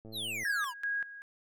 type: click train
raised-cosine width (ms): 2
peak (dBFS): -36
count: 43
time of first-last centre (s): 0.05-0.432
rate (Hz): 110
type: exponential sweep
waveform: square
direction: down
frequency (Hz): 4291 to 916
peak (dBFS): -35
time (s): 0.12-0.74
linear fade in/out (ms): 50
type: tone with tremolo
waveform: sine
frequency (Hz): 1644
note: G#6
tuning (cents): -18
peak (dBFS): -30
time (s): 0.45-1.22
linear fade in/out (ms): 2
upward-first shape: square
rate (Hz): 2.6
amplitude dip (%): 80
effects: none